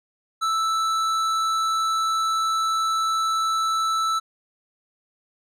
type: tone with hard clipping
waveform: triangle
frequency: 1318.5 Hz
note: E6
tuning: in tune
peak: -22 dBFS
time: 0.41-4.2 s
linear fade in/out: 20 ms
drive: 15 dB
effects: none